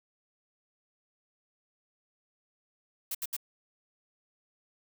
blue noise bursts, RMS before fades -34 dBFS, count 3, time 3.11-3.366 s, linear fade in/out 5 ms, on 38 ms, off 71 ms, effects none

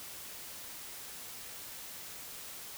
silence, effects white hiss -46 dBFS RMS until 2.77 s

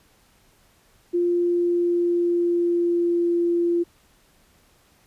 sine tone with pitch glide, 349.2 to 344 Hz, F4 to F4, 0 to -26 cents, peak -18 dBFS, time 1.13-3.84 s, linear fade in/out 20 ms, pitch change -26 cents, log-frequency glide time 1.29-3.37 s, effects pink hiss -59 dBFS RMS until 5.06 s + resampled to 32000 Hz

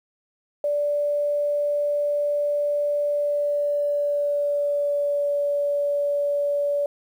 sine tone with pitch glide, 583 to 575 Hz, D5 to D5, -13 to -37 cents, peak -20 dBFS, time 0.64-6.86 s, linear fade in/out 2 ms, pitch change -24 cents, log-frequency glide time 3.1-5.32 s, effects 9-bit

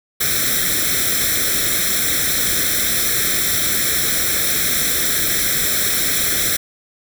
white noise with comb filter, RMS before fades -18 dBFS, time 0.2-6.57 s, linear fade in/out 10 ms, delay 0.53 ms, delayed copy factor +0.9, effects none

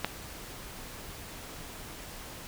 click, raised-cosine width 0.3 ms, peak -11 dBFS, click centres 0.046 s, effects pink hiss -44 dBFS RMS until 2.47 s

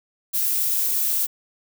violet noise, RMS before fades -22 dBFS, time 0.33-1.27 s, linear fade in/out 20 ms, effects none

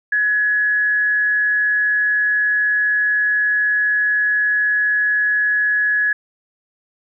sine tone with frequency modulation, 1688 Hz, G#6, 28 cents sharp, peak -14 dBFS, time 0.12-6.13 s, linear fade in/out 5 ms, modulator 189 Hz, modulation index 0.2, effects none

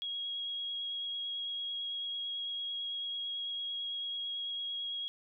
sine tone with vibrato, 3299 Hz, G#7, 12 cents flat, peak -35 dBFS, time 0.02-5.08 s, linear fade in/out 0 ms, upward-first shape sine, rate 9 Hz, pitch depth 10 cents each way, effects none

